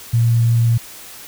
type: tone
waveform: sine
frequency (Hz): 116.54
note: A#2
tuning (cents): 0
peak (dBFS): -11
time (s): 0.13-0.78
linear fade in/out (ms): 10
effects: white hiss -37 dBFS RMS until 1.27 s